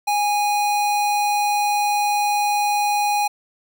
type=tone; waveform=square; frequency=825 Hz; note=G#5; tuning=12 cents flat; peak=-18 dBFS; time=0.07-3.28 s; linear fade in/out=10 ms; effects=none